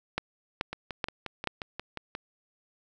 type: two click trains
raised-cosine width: 0.3 ms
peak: -19 / -12 dBFS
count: 9 / 4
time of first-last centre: 0.73-2.151 / 0.18-1.473 s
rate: 5.63 / 2.32 Hz
effects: none